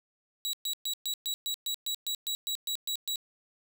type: tone bursts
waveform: sawtooth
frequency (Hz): 3892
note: B7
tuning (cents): -26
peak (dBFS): -27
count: 14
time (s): 0.45-3.158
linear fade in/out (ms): 0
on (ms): 82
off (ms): 120
effects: none